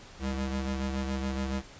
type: ring-modulated tone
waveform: 35% pulse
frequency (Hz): 133.7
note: C3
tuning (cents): +38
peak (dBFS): -25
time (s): 0.19-1.63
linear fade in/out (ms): 50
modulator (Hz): 63.3
effects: pink hiss -50 dBFS RMS until 1.79 s + resampled to 16000 Hz